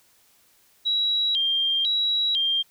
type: tone with vibrato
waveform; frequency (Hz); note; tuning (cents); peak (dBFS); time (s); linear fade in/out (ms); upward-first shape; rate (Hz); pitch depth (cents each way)
sine; 3520; A7; 0; -20; 0.85-2.63; 20; square; 1; 170
effects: white hiss -60 dBFS RMS until 2.7 s